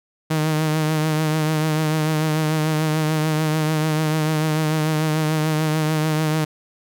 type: tone with vibrato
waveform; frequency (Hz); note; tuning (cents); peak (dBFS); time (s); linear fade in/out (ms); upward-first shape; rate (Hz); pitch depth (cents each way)
sawtooth; 155.56; D#3; 0; -14; 0.3-6.45; 10; triangle; 6.8; 40
effects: none